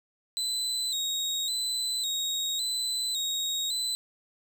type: tone with vibrato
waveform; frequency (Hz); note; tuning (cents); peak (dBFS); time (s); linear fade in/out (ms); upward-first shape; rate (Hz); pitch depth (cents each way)
30% pulse; 3891; B7; -27; -25; 0.37-3.95; 0; square; 0.9; 56
effects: none